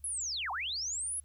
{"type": "linear two-way sweep", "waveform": "sine", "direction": "down then up", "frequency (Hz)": [11100, 722, 11020], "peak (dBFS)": -33, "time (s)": [0.04, 1.2], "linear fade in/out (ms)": 2, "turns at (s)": 0.51, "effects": ["added 72 Hz sine -55 dBFS peak until 1.24 s", "white hiss -75 dBFS RMS until 1.24 s"]}